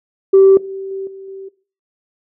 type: tone with level steps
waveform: sine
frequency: 387.1 Hz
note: G4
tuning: 22 cents flat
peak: -3 / -23 / -21 / -30 / -28 dBFS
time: 0.33-1.49 s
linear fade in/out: 10 ms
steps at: 0.57 / 0.91 / 1.07 / 1.28 s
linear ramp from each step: 2 ms
effects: noise-tail reverb RT60 0.4 s tail -19 dB re dry + tanh soft clip ceiling -1 dBFS